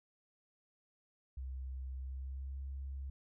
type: tone with pitch glide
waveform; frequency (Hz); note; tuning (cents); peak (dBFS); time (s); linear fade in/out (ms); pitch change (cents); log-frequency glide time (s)
sine; 65.41 to 67.91; C2 to C#2; 0 to -35; -39; 1.37-3.1; 5; +65; 1.96-2.61
effects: tanh soft clip ceiling -35 dBFS